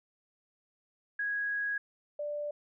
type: tone pair in turn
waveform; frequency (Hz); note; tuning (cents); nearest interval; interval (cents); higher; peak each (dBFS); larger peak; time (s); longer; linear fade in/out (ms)
sine; 1656 / 589; G#6 / D5; -5 / +5; octave + tritone; 1790; first; -30 / -33; first; 1.19-1.78 / 2.19-2.51; first; 5
effects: none